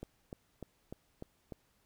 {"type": "click train", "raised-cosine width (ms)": 2, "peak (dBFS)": -29, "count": 6, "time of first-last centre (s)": [0.03, 1.523], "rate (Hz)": 3.35, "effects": ["pink hiss -73 dBFS RMS until 1.85 s"]}